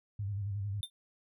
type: tone with vibrato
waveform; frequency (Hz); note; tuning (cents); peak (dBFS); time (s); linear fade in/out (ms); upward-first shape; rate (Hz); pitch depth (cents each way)
sine; 100.6; G2; +45; -33; 0.19-0.81; 5; square; 11; 57
type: tone with exponential decay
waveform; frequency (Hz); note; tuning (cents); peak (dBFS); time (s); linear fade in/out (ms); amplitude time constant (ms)
square; 3590; A7; +34; -32; 0.83-0.9; 1; 15
effects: none